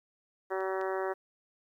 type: harmonic tone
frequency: 190 Hz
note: F#3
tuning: 46 cents sharp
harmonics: 2 / 3 / 4 / 5 / 6 / 7 / 8 / 9 / 10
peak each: -33 / -37 / -39 / -41 / -43 / -44 / -45 / -46 / -47 dBFS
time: 0.5-1.14 s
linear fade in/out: 20 ms
type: clicks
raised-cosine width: 0.2 ms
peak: -40 / -33 dBFS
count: 2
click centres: 0.606 / 0.813 s
effects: 11-bit